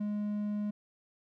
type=tone; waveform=triangle; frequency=208.1 Hz; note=G#3; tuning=4 cents sharp; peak=-29 dBFS; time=0-0.71 s; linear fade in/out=10 ms; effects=none